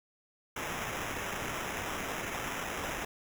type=noise with sample-and-hold; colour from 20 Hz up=blue; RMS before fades=-37 dBFS; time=0.56-3.05 s; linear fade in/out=5 ms; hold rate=4410 Hz; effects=none